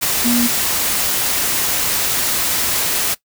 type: tone in noise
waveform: sine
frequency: 240 Hz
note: B3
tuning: 49 cents flat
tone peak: -14 dBFS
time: 0.24-0.48 s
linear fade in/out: 20 ms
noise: white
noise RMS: -18 dBFS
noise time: 0.01-3.15 s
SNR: +1 dB
effects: noise-tail reverb RT60 0.1 s tail -19 dB re dry